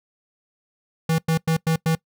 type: tone bursts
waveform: square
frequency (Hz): 161.9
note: E3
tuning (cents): -31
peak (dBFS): -18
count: 5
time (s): 1.09-1.952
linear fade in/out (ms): 5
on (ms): 94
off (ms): 98
effects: noise-tail reverb RT60 0.1 s tail -22 dB re dry